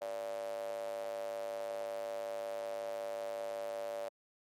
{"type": "tone with high-pass filter", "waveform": "square", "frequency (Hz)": 52.7, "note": "G#1", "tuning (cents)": 26, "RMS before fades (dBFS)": -40, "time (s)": [0.01, 4.09], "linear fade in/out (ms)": 10, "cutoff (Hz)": 590, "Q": 9.9, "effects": ["MP3 64 kbps"]}